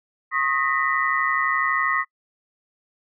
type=tone cluster; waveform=sine; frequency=1088 / 1249 / 1848 / 1980 Hz; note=C#6 / D#6 / A#6 / B6; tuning=-33 / +6 / -16 / +4 cents; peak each=-25 dBFS; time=0.31-2.05 s; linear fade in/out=50 ms; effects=noise-tail reverb RT60 0.1 s tail -26 dB re dry